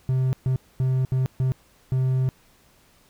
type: tone bursts at uneven times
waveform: triangle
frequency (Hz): 130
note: C3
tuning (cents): -11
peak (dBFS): -17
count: 6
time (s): 0.09-0.33 / 0.46-0.56 / 0.8-1.05 / 1.12-1.26 / 1.4-1.52 / 1.92-2.29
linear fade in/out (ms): 0
effects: pink hiss -58 dBFS RMS until 3.09 s